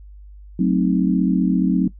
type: chord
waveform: sine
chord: F# diminished seventh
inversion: none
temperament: equal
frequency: 185 / 220 / 261.6 / 311.1 Hz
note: F#3 / A3 / C4 / Eb4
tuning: 0 / 0 / 0 / 0 cents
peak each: -17 / -23 / -20 / -23 dBFS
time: 0.59-1.88 s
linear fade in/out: 5 ms
effects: noise-tail reverb RT60 0.1 s tail -18 dB re dry + added 50 Hz sine -38 dBFS peak until 1.99 s